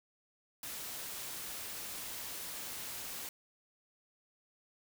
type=noise; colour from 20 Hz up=white; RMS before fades=-43 dBFS; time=0.63-3.29 s; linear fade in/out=2 ms; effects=none